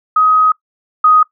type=tone pair in turn; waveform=sine; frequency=1260 / 1249.9 Hz; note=D#6 / D#6; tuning=+21 / +7 cents; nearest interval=unison; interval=14 cents; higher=first; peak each=-7 / -5 dBFS; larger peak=second; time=0.16-0.52 / 1.04-1.23 s; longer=first; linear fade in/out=5 ms; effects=noise-tail reverb RT60 0.1 s tail -22 dB re dry